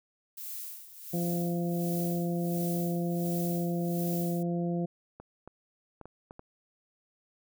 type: noise with tremolo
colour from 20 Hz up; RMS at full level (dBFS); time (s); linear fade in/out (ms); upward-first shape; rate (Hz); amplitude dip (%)
violet; -39; 0.37-4.43; 5; sine; 1.4; 75
type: harmonic tone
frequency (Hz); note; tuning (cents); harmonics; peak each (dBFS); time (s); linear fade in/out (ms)
172.5; F3; -21; 1 / 2 / 3 / 4; -29 / -35 / -39 / -41; 1.13-4.86; 10
type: clicks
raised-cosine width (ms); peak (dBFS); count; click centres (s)
1; -31; 6; 5.2 / 5.476 / 6.013 / 6.056 / 6.309 / 6.394
effects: none